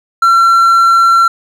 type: tone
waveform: triangle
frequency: 1358 Hz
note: F6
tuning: 49 cents flat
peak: -3 dBFS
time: 0.22-1.28 s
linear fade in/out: 5 ms
effects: none